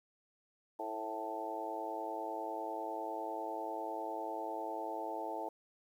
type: harmonic tone with a mistuned harmonic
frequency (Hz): 110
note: A2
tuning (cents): 0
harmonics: 3 / 4 / 5 / 6 / 7 / 8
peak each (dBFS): -46 / -46 / -47 / -44 / -45 / -42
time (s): 0.79-5.49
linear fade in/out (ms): 5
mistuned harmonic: 5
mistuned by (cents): -32
effects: 11-bit